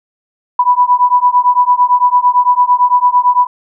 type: beating tone pair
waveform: sine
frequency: 983 / 991.9 Hz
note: B5 / B5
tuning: -8 / +7 cents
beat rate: 8.9 Hz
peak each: -10 dBFS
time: 0.59-3.47 s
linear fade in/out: 5 ms
effects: none